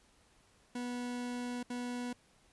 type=tone bursts at uneven times; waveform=40% pulse; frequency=244.8 Hz; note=B3; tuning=15 cents flat; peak=-36 dBFS; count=2; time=0.75-1.63 / 1.7-2.13 s; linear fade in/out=5 ms; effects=pink hiss -67 dBFS RMS until 2.52 s + resampled to 24000 Hz